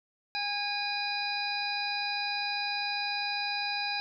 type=harmonic tone with a mistuned harmonic; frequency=820 Hz; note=G#5; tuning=22 cents flat; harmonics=1 / 2 / 3 / 5 / 6; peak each=-35 / -39 / -35 / -36 / -37 dBFS; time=0.35-4 s; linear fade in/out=0 ms; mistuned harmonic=5; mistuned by=-46 cents; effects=none